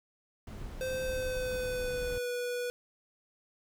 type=noise; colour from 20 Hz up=brown; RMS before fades=-41 dBFS; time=0.47-2.18 s; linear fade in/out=2 ms
type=tone with pitch glide; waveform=square; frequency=518 to 488.9 Hz; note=C5 to B4; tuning=-17 to -18 cents; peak=-33 dBFS; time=0.81-2.7 s; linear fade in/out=0 ms; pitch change=-101 cents; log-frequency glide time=1.02-2.29 s
effects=none